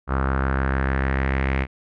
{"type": "tone with low-pass filter sweep", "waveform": "sawtooth", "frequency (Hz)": 66.7, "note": "C2", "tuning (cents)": 34, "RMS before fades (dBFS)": -22, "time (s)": [0.07, 1.67], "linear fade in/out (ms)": 50, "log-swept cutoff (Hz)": [1300, 2200], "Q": 4, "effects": []}